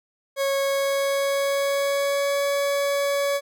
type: tone with pitch glide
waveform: 40% pulse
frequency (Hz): 550 to 563.8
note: C#5 to C#5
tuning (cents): -14 to +29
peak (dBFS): -20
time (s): 0.36-3.41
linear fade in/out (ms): 50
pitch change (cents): +43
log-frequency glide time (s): 0.56-2.42
effects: none